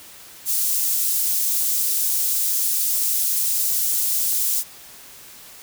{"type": "high-pass noise", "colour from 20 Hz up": "white", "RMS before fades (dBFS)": -21, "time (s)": [0.45, 4.64], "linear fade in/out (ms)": 50, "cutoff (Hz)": 6800, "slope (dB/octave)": 12, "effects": ["white hiss -43 dBFS RMS until 5.62 s"]}